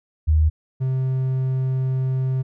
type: tone pair in turn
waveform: sine / triangle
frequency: 77.78 / 130.81 Hz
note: D#2 / C3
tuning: 0 / 0 cents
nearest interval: major sixth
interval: 900 cents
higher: second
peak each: -13 / -17 dBFS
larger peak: first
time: 0.27-0.5 / 0.8-2.43 s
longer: second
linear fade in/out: 20 ms
effects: none